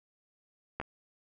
clicks, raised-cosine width 0.5 ms, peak -18 / -27 dBFS, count 2, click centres 0.8 / 0.814 s, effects none

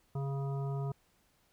harmonic tone with a mistuned harmonic, 138.4 Hz, C#3, 2 cents flat, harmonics 1 / 3 / 5 / 7 / 9, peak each -33 / -43 / -47 / -50 / -52 dBFS, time 0.15-0.92 s, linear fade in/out 5 ms, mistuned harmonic 3, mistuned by -16 cents, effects pink hiss -71 dBFS RMS until 1.52 s

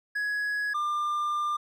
triangle tone pair in turn, 1675 / 1196 Hz, G#6 / D6, +14 / +31 cents, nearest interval tritone, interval 583 cents, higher first, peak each -25 / -24 dBFS, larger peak second, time 0.15-0.74 / 0.74-1.57 s, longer second, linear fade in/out 10 ms, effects none

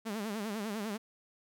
sawtooth tone with vibrato, 212.3 Hz, G#3, 38 cents sharp, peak -31 dBFS, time 0.05-0.98 s, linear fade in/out 20 ms, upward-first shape sine, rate 10 Hz, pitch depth 120 cents each way, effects none

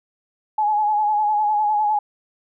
sine tone with vibrato, 844 Hz, G#5, 28 cents sharp, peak -16 dBFS, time 0.58-1.99 s, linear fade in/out 5 ms, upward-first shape sine, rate 9.9 Hz, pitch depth 44 cents each way, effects none

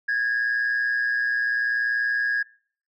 sine tone pair together, 1647 / 1767.7 Hz, G#6 / A6, -15 / +8 cents, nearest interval minor second, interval 123 cents, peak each -20 / -29 dBFS, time 0.08-2.43 s, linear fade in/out 10 ms, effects noise-tail reverb RT60 0.5 s tail -23 dB re dry + tanh soft clip ceiling -18 dBFS

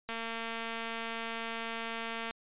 click train, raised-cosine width 0.3 ms, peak -22 dBFS, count 507, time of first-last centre 0.09-2.309 s, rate 228 Hz, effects resampled to 8000 Hz

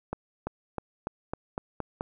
accelerating click train, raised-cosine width 1 ms, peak -17 dBFS, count 8, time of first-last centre 0.13-2.009 s, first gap 340 ms, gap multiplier 0.92, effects none

